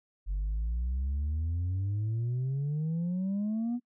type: exponential sweep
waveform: sine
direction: up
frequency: 46.25 to 246.9 Hz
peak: -26 dBFS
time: 0.26-3.8 s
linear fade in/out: 50 ms
effects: noise-tail reverb RT60 0.1 s tail -24 dB re dry + tanh soft clip ceiling -27 dBFS